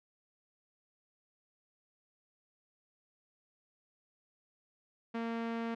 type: tone with low-pass filter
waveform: sawtooth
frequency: 230 Hz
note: A#3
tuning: 23 cents flat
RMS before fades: -37 dBFS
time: 5.14-5.75 s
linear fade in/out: 10 ms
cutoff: 2400 Hz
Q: 0.83
effects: none